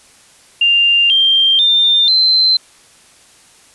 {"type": "tone with pitch steps", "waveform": "sine", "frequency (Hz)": [2794, 3173, 3603, 4091], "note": ["F7", "G7", "A7", "C8"], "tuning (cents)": [0, 20, 40, -40], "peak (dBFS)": -8, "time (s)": [0.61, 2.57], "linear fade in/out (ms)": 5, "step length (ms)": 490, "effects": ["white hiss -46 dBFS RMS until 3.74 s", "resampled to 24000 Hz"]}